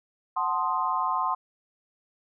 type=chord; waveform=sine; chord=F# diminished seventh; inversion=none; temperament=equal; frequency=740 / 880 / 1046.5 / 1244.5 Hz; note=F#5 / A5 / C6 / Eb6; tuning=0 / 0 / 0 / 0 cents; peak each=-32 / -31 / -26 / -32 dBFS; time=0.36-1.35 s; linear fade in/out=10 ms; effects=none